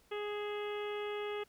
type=harmonic tone with a mistuned harmonic; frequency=415.3 Hz; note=G#4; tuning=in tune; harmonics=1 / 2 / 3 / 4 / 5 / 6 / 7 / 8; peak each=-37 / -47 / -47 / -52 / -49 / -51 / -53 / -53 dBFS; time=0.11-1.44 s; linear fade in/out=10 ms; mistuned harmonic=6; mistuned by=+51 cents; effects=pink hiss -68 dBFS RMS until 1.48 s